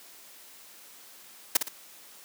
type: noise with echo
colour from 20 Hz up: white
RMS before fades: -20 dBFS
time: 1.55-1.57 s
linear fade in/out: 5 ms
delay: 58 ms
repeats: 2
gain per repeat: -8 dB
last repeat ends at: 1.686 s
effects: white hiss -51 dBFS RMS until 2.24 s + high-pass 200 Hz 12 dB/octave